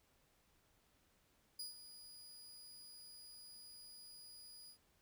sawtooth tone with ADSR envelope, 4905 Hz, D#8, 26 cents flat, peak -40 dBFS, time 1.59-4.78 s, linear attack 6 ms, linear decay 140 ms, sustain -12 dB, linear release 89 ms, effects pink hiss -75 dBFS RMS until 5.01 s

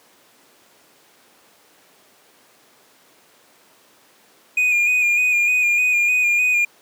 triangle tone with vibrato, 2451 Hz, D#7, 27 cents flat, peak -13 dBFS, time 4.57-6.65 s, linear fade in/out 5 ms, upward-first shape square, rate 3.3 Hz, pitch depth 27 cents each way, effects pink hiss -53 dBFS RMS until 6.81 s + high-pass 300 Hz 12 dB/octave

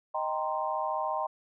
sine chord, C minor seventh, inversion first, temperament equal, 622.3 / 784 / 932.3 / 1046.5 Hz, Eb5 / G5 / Bb5 / C6, 0 / 0 / 0 / 0 cents, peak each -34 dBFS, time 0.14-1.27 s, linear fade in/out 10 ms, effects none

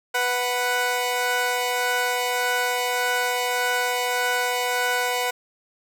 15% pulse tone pair together, 493.9 / 740 Hz, B4 / F#5, 0 / 0 cents, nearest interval perfect fifth, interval 700 cents, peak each -18 dBFS, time 0.14-5.31 s, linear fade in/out 10 ms, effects none

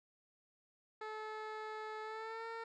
15% pulse tone with pitch glide, 432.7 to 455.8 Hz, A4 to A#4, -29 to -39 cents, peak -36 dBFS, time 1.01-2.64 s, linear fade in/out 5 ms, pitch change +90 cents, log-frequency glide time 2.02-2.46 s, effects low-pass 3000 Hz 12 dB/octave

